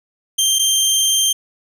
20% pulse tone pair in turn, 3161 / 3161 Hz, G7 / G7, +14 / +14 cents, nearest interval unison, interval 0 cents, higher neither, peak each -8 dBFS, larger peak neither, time 0.38-0.59 / 0.59-1.33 s, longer second, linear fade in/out 10 ms, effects none

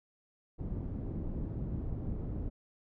pink low-pass noise, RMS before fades -37 dBFS, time 0.58-2.5 s, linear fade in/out 20 ms, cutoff 260 Hz, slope 12 dB/octave, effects none

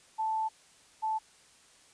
sine tone pair in turn, 879 / 875.8 Hz, A5 / A5, -2 / -8 cents, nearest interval unison, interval 6 cents, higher first, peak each -28 dBFS, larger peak neither, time 0.18-0.49 / 1.02-1.19 s, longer first, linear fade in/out 20 ms, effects white hiss -60 dBFS RMS until 1.93 s + resampled to 22050 Hz

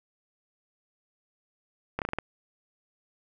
slowing click train, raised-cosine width 0.5 ms, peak -14 dBFS, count 6, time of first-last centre 1.99-2.186 s, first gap 28 ms, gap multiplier 1.17, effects none

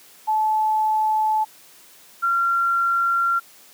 sine tone pair in turn, 866 / 1374.7 Hz, A5 / F6, -28 / -28 cents, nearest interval minor sixth, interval 800 cents, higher second, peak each -17 dBFS, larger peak neither, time 0.27-1.45 / 2.22-3.4 s, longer neither, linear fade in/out 20 ms, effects white hiss -49 dBFS RMS until 3.73 s + high-pass 150 Hz 12 dB/octave

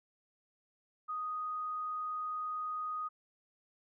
sine tone, 1244.5 Hz, D#6, in tune, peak -35 dBFS, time 1.08-3.09 s, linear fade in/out 20 ms, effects none

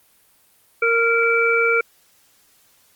harmonic tone, 462.9 Hz, A#4, 12 cents flat, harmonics 1 / 3 / 5, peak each -19 / -19 / -19 dBFS, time 0.82-1.81 s, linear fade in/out 5 ms, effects white hiss -57 dBFS RMS until 2.95 s + Opus 32 kbps

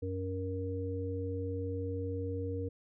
harmonic tone, 93.7 Hz, F#2, 22 cents sharp, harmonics 1 / 3 / 5, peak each -36 / -41 / -38 dBFS, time 0.02-2.69 s, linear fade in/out 10 ms, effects none

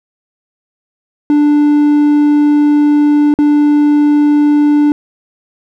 triangle tone with dropouts, 294.5 Hz, D4, 5 cents sharp, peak -4 dBFS, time 1.3-4.92 s, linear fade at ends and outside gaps 1 ms, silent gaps 3.34-3.388 s, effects none

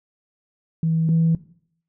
sine tone pair in turn, 162.1 / 163.89 Hz, E3 / E3, -29 / -10 cents, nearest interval unison, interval 19 cents, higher second, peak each -17 / -14 dBFS, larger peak second, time 0.83-1.09 / 1.09-1.35 s, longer neither, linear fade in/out 2 ms, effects noise-tail reverb RT60 0.6 s tail -18 dB re dry + tanh soft clip ceiling -11 dBFS

